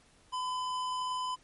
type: tone with tanh clipping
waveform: sine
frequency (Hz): 1010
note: B5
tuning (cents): +39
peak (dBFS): -34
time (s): 0.32-1.36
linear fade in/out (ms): 20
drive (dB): 17
effects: pink hiss -63 dBFS RMS until 1.43 s + MP3 48 kbps